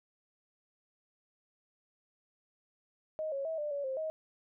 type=tone with pitch steps; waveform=sine; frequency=625 / 551 / 645 / 595 / 568 / 528 / 631 Hz; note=D#5 / C#5 / E5 / D5 / C#5 / C5 / D#5; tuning=+8 / -11 / -38 / +22 / +42 / +16 / +24 cents; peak=-33 dBFS; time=3.19-4.1 s; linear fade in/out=0 ms; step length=130 ms; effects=none